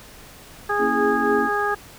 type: harmonic tone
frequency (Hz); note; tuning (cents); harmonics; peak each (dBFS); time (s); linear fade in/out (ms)
411.6; G#4; -16; 1 / 2 / 3 / 4; -25 / -25 / -25 / -25; 0.69-1.75; 10
type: chord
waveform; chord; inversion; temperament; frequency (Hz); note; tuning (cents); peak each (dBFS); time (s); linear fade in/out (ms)
sine; A# half-diminished seventh; none; equal; 233.1 / 277.2 / 329.6 / 415.3; A#3 / C#4 / E4 / G#4; 0 / 0 / 0 / 0; -27 / -26 / -29 / -23; 0.78-1.5; 50
effects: pink hiss -44 dBFS RMS until 1.98 s